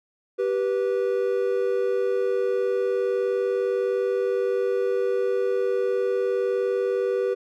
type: tone pair together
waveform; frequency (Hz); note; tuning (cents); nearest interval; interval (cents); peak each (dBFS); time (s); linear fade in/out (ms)
triangle; 389.4 / 489.1; G4 / B4; -12 / -17; major third; 395; -22; 0.38-7.35; 20
effects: none